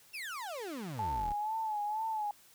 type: exponential sweep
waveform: 35% pulse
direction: down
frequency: 2794 to 30.87 Hz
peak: -37 dBFS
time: 0.13-1.34 s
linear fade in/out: 20 ms
type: tone with vibrato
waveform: sine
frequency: 859 Hz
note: A5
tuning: 42 cents flat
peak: -32 dBFS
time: 0.99-2.31 s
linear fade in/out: 2 ms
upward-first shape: sine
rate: 2.1 Hz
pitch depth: 70 cents each way
effects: white hiss -61 dBFS RMS until 2.54 s